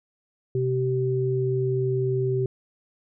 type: tone pair together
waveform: sine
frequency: 128.4 / 384.8 Hz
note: C3 / G4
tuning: -32 / -32 cents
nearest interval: octave + perfect fifth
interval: 1900 cents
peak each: -24 dBFS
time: 0.55-2.46 s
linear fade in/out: 2 ms
effects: none